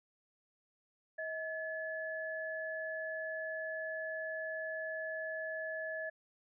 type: tone pair together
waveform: sine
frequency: 636.9 / 1714 Hz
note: D#5 / A6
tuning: +40 / -46 cents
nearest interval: octave + perfect fourth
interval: 1714 cents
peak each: -40 / -40 dBFS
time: 1.18-6.1 s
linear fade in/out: 10 ms
effects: none